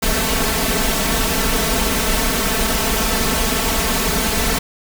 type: noise with comb filter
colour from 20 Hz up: pink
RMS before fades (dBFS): -18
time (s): 0.02-4.59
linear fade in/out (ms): 10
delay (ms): 4.5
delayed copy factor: +0.95
effects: none